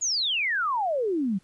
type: exponential sweep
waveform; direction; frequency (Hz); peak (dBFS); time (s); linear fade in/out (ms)
sine; down; 7040 to 179.9; -23; 0.01-1.39; 20
effects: pink hiss -63 dBFS RMS until 1.43 s + resampled to 24000 Hz